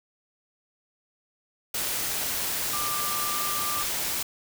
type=tone in noise; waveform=sine; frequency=1187 Hz; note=D6; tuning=18 cents sharp; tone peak=-31 dBFS; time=2.73-3.83 s; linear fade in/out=5 ms; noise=white; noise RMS=-29 dBFS; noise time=1.74-4.23 s; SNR=-5 dB; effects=none